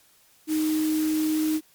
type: tone in noise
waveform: sine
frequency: 311.1 Hz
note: D#4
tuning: in tune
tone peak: -21 dBFS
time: 0.47-1.61 s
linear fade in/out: 50 ms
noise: white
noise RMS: -36 dBFS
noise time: 0.47-1.61 s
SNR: +12 dB
effects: white hiss -59 dBFS RMS until 1.74 s + MP3 96 kbps